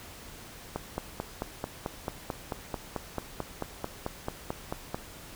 click train, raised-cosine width 1 ms, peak -17 dBFS, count 20, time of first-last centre 0.76-4.945 s, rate 4.54 Hz, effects pink hiss -47 dBFS RMS until 5.35 s

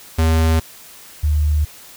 square / sine tone pair in turn, 80.7 / 75.13 Hz, E2 / D2, -36 / +40 cents, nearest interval minor second, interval 124 cents, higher first, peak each -13 dBFS, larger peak neither, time 0.18-0.6 / 1.23-1.65 s, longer neither, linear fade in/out 10 ms, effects white hiss -41 dBFS RMS until 1.96 s

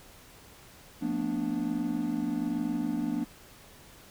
triangle chord, B half-diminished seventh, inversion second, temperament equal with one note detuned, 174.61 / 225.7 / 246.9 / 293.7 Hz, F3 / A3 / B3 / D4, 0 / +44 / 0 / 0 cents, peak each -36 / -32 / -31 / -30 dBFS, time 1.01-3.25 s, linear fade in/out 20 ms, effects pink hiss -53 dBFS RMS until 4.1 s

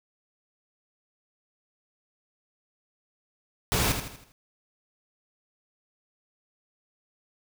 pink noise with echo, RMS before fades -25 dBFS, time 3.72-3.92 s, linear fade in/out 0 ms, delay 80 ms, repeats 5, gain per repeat -7 dB, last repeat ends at 4.32 s, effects none

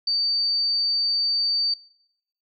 sine tone, 4603 Hz, D8, 36 cents flat, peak -20 dBFS, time 0.07-1.74 s, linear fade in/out 5 ms, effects noise-tail reverb RT60 0.8 s tail -21 dB re dry

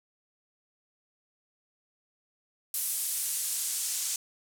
white noise with band-pass filter sweep, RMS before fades -32 dBFS, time 2.74-4.16 s, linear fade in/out 2 ms, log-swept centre 11000 to 7300 Hz, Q 1.2, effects none

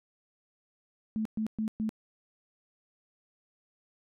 sine tone bursts, 218.3 Hz, A3, 13 cents flat, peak -28 dBFS, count 4, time 1.16-1.892 s, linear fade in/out 0 ms, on 93 ms, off 120 ms, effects none

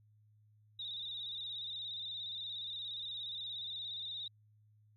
sine tone with vibrato, 3717 Hz, A#7, 6 cents flat, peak -40 dBFS, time 0.79-4.28 s, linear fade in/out 5 ms, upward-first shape square, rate 17 Hz, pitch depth 51 cents each way, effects added 106 Hz sine -64 dBFS peak until 4.96 s

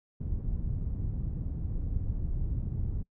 pink low-pass noise, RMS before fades -32 dBFS, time 0.2-3.03 s, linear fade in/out 10 ms, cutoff 130 Hz, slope 12 dB/octave, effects noise-tail reverb RT60 0.1 s tail -24 dB re dry

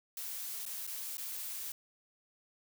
blue noise with dropouts, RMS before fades -41 dBFS, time 0.17-1.72 s, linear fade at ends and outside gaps 2 ms, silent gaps 0.654-0.662 / 0.868-0.874 / 1.171-1.18 s, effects none

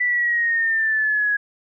sine exponential sweep, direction down, 1980 to 1661.2 Hz, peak -17 dBFS, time 0-1.37 s, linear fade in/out 10 ms, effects none

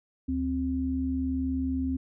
sine tone pair together, 73.61 / 262.3 Hz, D2 / C4, +5 / +4 cents, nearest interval octave + minor seventh, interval 2199 cents, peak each -32 / -27 dBFS, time 0.28-1.97 s, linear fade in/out 10 ms, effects none

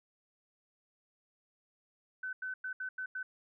sine tone bursts at uneven times, 1516 Hz, F#6, 42 cents sharp, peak -36 dBFS, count 6, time 2.23-2.33 / 2.42-2.54 / 2.64-2.73 / 2.8-2.89 / 2.98-3.06 / 3.15-3.23 s, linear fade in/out 5 ms, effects none

